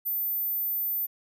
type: tone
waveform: sine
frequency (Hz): 14080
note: A9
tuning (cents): 0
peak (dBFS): -26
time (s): 0.05-1.07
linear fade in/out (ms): 20
effects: none